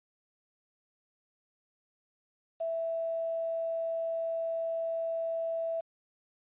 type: tone with quantisation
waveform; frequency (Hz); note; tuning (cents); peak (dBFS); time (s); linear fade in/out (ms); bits
sine; 659.3; E5; 0; -30; 2.6-5.81; 10; 9
effects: resampled to 8000 Hz